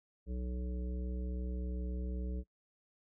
harmonic tone with a mistuned harmonic, 61.74 Hz, B1, in tune, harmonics 1 / 3 / 5 / 7 / 9, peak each -36 / -44 / -50 / -50 / -56 dBFS, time 0.26-2.44 s, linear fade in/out 50 ms, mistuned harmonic 1, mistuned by +27 cents, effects noise-tail reverb RT60 0.1 s tail -23 dB re dry

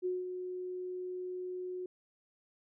sine tone with ADSR envelope, 364.8 Hz, F#4, 24 cents flat, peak -30 dBFS, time 0.02-1.86 s, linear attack 35 ms, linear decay 190 ms, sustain -7 dB, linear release 3 ms, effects none

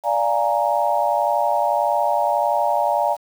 sine chord, Bb dominant seventh, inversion first, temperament equal, 587.3 / 698.5 / 830.6 / 932.3 Hz, D5 / F5 / Ab5 / Bb5, 0 / 0 / 0 / 0 cents, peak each -22 dBFS, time 0.03-3.17 s, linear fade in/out 50 ms, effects 7-bit

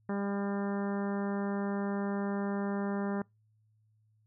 harmonic tone, 200 Hz, G3, 35 cents sharp, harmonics 1 / 2 / 3 / 4 / 5 / 6 / 7 / 8 / 9, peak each -32 / -38 / -42 / -44 / -46 / -48 / -49 / -50 / -51 dBFS, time 0.09-3.22 s, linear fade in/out 2 ms, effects noise-tail reverb RT60 0.2 s tail -26 dB re dry + added 108 Hz sine -66 dBFS peak until 4.26 s

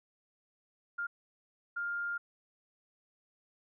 sine tone bursts at uneven times, 1404 Hz, F6, 9 cents sharp, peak -33 dBFS, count 2, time 0.98-1.07 / 1.76-2.18 s, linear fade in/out 10 ms, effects none

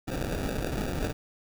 pink noise with sample-and-hold, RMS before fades -31 dBFS, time 0.07-1.13 s, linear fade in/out 20 ms, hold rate 1050 Hz, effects none

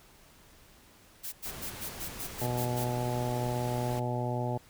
blue noise bursts, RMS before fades -38 dBFS, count 9, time 1.23-2.854 s, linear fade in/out 20 ms, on 96 ms, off 95 ms
pink noise, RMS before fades -43 dBFS, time 1.45-4 s, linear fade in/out 10 ms
harmonic tone, 122.5 Hz, B2, 14 cents flat, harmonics 1 / 2 / 3 / 4 / 5 / 6 / 7, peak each -32 / -38 / -39 / -41 / -38 / -41 / -38 dBFS, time 2.41-4.58 s, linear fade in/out 10 ms
effects pink hiss -58 dBFS RMS until 4.69 s

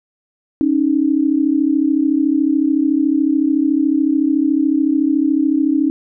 sine tone pair together, 276.2 / 310 Hz, C#4 / D#4, -6 / -6 cents, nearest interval major second, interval 200 cents, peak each -15 dBFS, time 0.61-5.9 s, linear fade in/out 0 ms, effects none

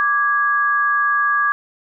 sine tone pair together, 1170 / 1654.6 Hz, D6 / G#6, -7 / -7 cents, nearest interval tritone, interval 600 cents, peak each -17 dBFS, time 0-1.52 s, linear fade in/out 0 ms, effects none

